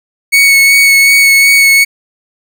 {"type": "tone with vibrato", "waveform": "40% pulse", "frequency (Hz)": 2217, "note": "C#7", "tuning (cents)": 0, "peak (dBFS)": -3, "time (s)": [0.32, 1.85], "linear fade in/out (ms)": 20, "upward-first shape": "sine", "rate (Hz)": 2.7, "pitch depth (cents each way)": 14, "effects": []}